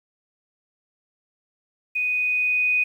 sine tone with level ramp, 2489 Hz, D#7, in tune, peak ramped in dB -21 to -17 dBFS, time 1.95-2.84 s, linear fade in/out 10 ms, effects 9-bit

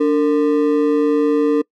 triangle ring-modulated tone, 373.1 Hz, F#4, 14 cents sharp, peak -7 dBFS, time 0-1.62 s, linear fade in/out 10 ms, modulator 82.2 Hz, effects noise-tail reverb RT60 0.1 s tail -24 dB re dry

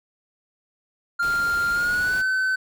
triangle tone with pitch glide, 1396.9 to 1523.3 Hz, F6 to F#6, 0 to +50 cents, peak -18 dBFS, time 1.19-2.56 s, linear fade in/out 10 ms, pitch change +150 cents, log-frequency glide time 1.72-2.23 s
pink noise, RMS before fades -37 dBFS, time 1.22-2.22 s, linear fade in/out 10 ms
effects none

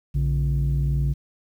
sine tone pair together, 59.48 / 141.7 Hz, A#1 / C#3, +36 / +38 cents, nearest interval octave + minor third, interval 1502 cents, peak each -20 dBFS, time 0.14-1.14 s, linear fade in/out 20 ms, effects tanh soft clip ceiling -16 dBFS + 9-bit

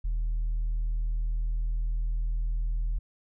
sine tone with tanh clipping, 40.06 Hz, E1, 49 cents flat, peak -26 dBFS, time 0.04-2.99 s, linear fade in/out 10 ms, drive 1 dB, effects none

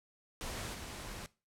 pink noise with level steps, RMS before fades -41 / -45 dBFS, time 0.41-1.26 s, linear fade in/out 0 ms, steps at 0.73 s, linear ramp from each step 20 ms, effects noise-tail reverb RT60 0.3 s tail -19 dB re dry + low-pass 11000 Hz 12 dB/octave

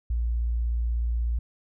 sine tone, 58.27 Hz, A#1, in tune, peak -23 dBFS, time 0.1-1.39 s, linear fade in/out 5 ms, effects none

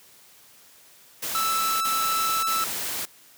white noise bursts, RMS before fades -30 dBFS, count 3, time 1.22-3.056 s, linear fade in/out 10 ms, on 590 ms, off 33 ms
45% pulse tone, 1318.5 Hz, E6, in tune, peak -23 dBFS, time 1.35-2.64 s, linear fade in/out 0 ms
effects white hiss -53 dBFS RMS until 3.37 s + high-pass 100 Hz 12 dB/octave

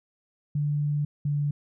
sine tone pair in turn, 146.83 / 145.4 Hz, D3 / D3, 0 / -17 cents, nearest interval unison, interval 17 cents, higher first, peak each -23 dBFS, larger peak neither, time 0.55-1.05 / 1.25-1.51 s, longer first, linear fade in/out 5 ms, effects none

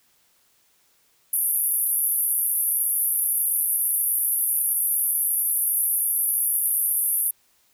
white band-pass noise, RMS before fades -23 dBFS, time 1.33-7.31 s, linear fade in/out 5 ms, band 10000 to 13000 Hz, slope 96 dB/octave, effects white hiss -63 dBFS RMS until 7.73 s

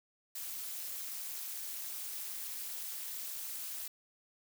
blue noise with amplitude modulation, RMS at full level -38 dBFS, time 0.35-3.88 s, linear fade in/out 5 ms, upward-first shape sine, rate 249 Hz, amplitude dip 85%, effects none

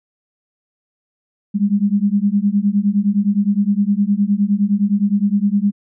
sine beating tone pair, 198.1 / 207.8 Hz, G3 / G#3, +18 / +1 cents, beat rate 9.7 Hz, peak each -16 dBFS, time 1.54-5.72 s, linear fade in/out 20 ms, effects none

